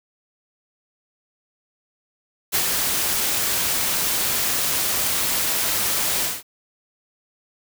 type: noise with ADSR envelope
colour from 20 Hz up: white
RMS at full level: -19 dBFS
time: 2.52-6.43 s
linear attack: 32 ms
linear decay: 65 ms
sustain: -3 dB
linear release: 200 ms
effects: none